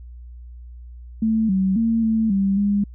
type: tone with pitch steps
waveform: sine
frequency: 221.4 / 190.3 / 227.3 / 222.1 / 195.7 / 202.8 Hz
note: A3 / F#3 / A#3 / A3 / G3 / G#3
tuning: +11 / +49 / -43 / +16 / -3 / -41 cents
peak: -16 dBFS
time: 1.22-2.84 s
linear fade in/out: 5 ms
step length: 270 ms
effects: added 60 Hz sine -36 dBFS peak until 2.94 s